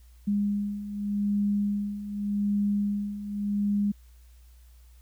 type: beating tone pair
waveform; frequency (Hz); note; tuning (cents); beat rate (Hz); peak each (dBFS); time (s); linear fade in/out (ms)
sine; 203.4 / 204.25; G#3 / G#3; -36 / -29; 0.85; -31 / -26; 0.27-3.92; 10
effects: added 60 Hz sine -50 dBFS peak until 5.01 s + white hiss -65 dBFS RMS until 5.01 s